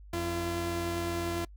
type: tone pair together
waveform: sawtooth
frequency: 87.6 / 340.4 Hz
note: F2 / F4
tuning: +6 / -44 cents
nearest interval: octave + major seventh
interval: 2350 cents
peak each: -32 / -28 dBFS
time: 0.13-1.45 s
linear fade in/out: 5 ms
effects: noise-tail reverb RT60 0.1 s tail -26 dB re dry + added 50 Hz sine -47 dBFS peak until 1.56 s